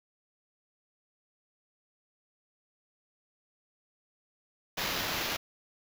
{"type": "noise with sample-and-hold", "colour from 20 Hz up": "violet", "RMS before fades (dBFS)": -33, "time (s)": [4.77, 5.37], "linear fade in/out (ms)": 10, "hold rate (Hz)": 8820, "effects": []}